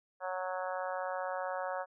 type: harmonic tone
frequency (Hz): 184.6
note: F#3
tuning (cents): -4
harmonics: 3 / 4 / 5 / 6 / 7 / 8 / 9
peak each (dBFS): -38 / -40 / -42 / -44 / -45 / -46 / -47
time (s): 0.2-1.86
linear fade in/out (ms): 50
effects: none